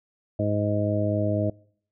harmonic tone, 104 Hz, G#2, 3 cents sharp, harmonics 1 / 2 / 3 / 4 / 5 / 6, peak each -26 / -30 / -29 / -37 / -33 / -27 dBFS, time 0.39-1.5 s, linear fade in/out 5 ms, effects noise-tail reverb RT60 0.6 s tail -25 dB re dry

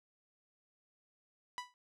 sawtooth tone with exponential decay, 987.8 Hz, B5, in tune, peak -32 dBFS, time 1.58-1.74 s, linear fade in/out 0 ms, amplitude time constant 34 ms, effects low-pass 7000 Hz 12 dB/octave

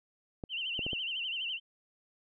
clicks, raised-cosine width 2 ms, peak -25 dBFS, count 4, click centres 0.438 / 0.792 / 0.865 / 0.932 s
sine tone with vibrato, 2905 Hz, F#7, 32 cents flat, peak -33 dBFS, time 0.49-1.6 s, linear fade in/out 50 ms, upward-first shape sine, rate 12 Hz, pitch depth 130 cents each way
effects none

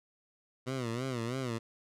15% pulse tone with vibrato, 123.47 Hz, B2, in tune, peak -27 dBFS, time 0.66-1.59 s, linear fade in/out 20 ms, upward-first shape sine, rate 3.1 Hz, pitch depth 140 cents each way, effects low-pass 9000 Hz 12 dB/octave

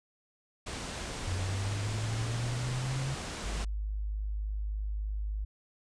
pink low-pass noise, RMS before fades -39 dBFS, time 0.66-3.65 s, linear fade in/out 10 ms, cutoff 9200 Hz, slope 48 dB/octave
sine linear sweep, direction up, 90.3 to 136.2 Hz, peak -31 dBFS, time 1.27-3.15 s, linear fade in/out 10 ms
sine tone, 51.7 Hz, G#1, 7 cents flat, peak -31 dBFS, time 3.45-5.45 s, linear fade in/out 10 ms
effects none

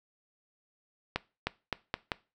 accelerating click train, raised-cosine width 0.3 ms, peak -13 dBFS, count 5, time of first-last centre 1.16-2.118 s, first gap 310 ms, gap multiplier 0.83, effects noise-tail reverb RT60 0.3 s tail -20 dB re dry

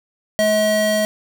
square tone pair together, 213.6 / 640 Hz, G#3 / D#5, +49 / +49 cents, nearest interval octave + perfect fifth, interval 1900 cents, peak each -23 / -16 dBFS, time 0.39-1.05 s, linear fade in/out 0 ms, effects none

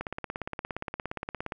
click train, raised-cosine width 0.5 ms, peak -18 dBFS, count 27, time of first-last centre 0.01-1.522 s, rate 17.2 Hz, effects none

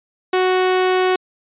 sawtooth tone, 370 Hz, F#4, in tune, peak -10 dBFS, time 0.33-1.16 s, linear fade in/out 5 ms, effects resampled to 8000 Hz

